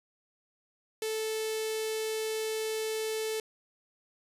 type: tone with notch filter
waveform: sawtooth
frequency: 438.4 Hz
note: A4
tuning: 6 cents flat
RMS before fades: -33 dBFS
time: 1.02-3.4 s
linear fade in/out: 2 ms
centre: 1100 Hz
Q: 0.57
effects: resampled to 32000 Hz